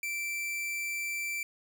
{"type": "tone", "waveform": "45% pulse", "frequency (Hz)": 2340, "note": "D7", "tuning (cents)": -7, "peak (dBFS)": -32, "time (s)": [0.03, 1.43], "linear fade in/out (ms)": 2, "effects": []}